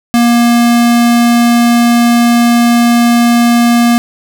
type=tone; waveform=square; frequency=237 Hz; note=A#3; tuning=29 cents sharp; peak=-6 dBFS; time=0.14-3.98 s; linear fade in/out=0 ms; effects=none